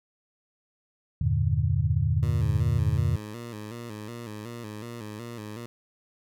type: chord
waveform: sine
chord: E half-diminished seventh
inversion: none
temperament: equal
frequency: 82.41 / 98 / 116.54 / 146.83 Hz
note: E2 / G2 / Bb2 / D3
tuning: 0 / 0 / 0 / 0 cents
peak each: -27 dBFS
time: 1.21-3.16 s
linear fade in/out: 5 ms
type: tone with vibrato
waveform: 15% pulse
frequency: 112.1 Hz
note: A2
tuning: 33 cents sharp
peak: -30 dBFS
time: 2.23-5.66 s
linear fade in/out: 0 ms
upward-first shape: square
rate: 2.7 Hz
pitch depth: 93 cents each way
effects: none